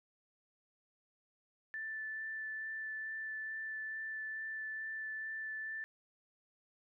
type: tone with vibrato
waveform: sine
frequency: 1760 Hz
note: A6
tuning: in tune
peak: -39 dBFS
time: 1.74-5.84 s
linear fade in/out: 0 ms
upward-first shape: sine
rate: 2.3 Hz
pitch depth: 8 cents each way
effects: none